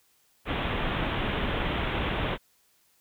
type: low-pass noise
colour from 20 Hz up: pink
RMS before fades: -29 dBFS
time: 0.45-2.38 s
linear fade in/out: 50 ms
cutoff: 3600 Hz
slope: 96 dB/octave
effects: white hiss -66 dBFS RMS until 3 s